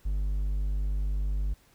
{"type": "tone", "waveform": "triangle", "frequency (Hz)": 50, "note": "G1", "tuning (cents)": 35, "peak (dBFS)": -24, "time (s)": [0.05, 1.54], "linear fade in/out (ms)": 10, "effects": ["pink hiss -62 dBFS RMS until 1.74 s"]}